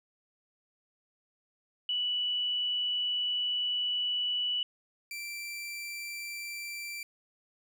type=tone pair in turn; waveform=sine / sawtooth; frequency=2957 / 2347 Hz; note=F#7 / D7; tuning=-2 / -2 cents; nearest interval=major third; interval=400 cents; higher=first; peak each=-28 / -34 dBFS; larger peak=first; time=1.89-4.63 / 5.11-7.03 s; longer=first; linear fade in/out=2 ms; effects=none